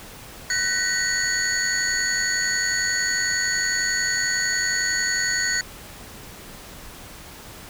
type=tone cluster; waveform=sine; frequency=1502 / 1852 / 1943 / 4452 / 6770 Hz; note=F#6 / A#6 / B6 / C#8 / G#8; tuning=+26 / -12 / -29 / +7 / +32 cents; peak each=-26 dBFS; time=0.5-5.61 s; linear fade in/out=2 ms; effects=tanh soft clip ceiling -14 dBFS + pink hiss -41 dBFS RMS until 7.69 s